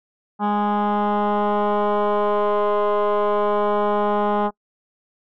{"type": "tone with frequency modulation", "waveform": "sine", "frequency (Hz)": 206.9, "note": "G#3", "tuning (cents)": -6, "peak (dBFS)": -15, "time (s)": [0.39, 4.51], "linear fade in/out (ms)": 50, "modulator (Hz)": 207, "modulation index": 4.5, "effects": ["noise-tail reverb RT60 0.1 s tail -25 dB re dry", "tanh soft clip ceiling -15 dBFS"]}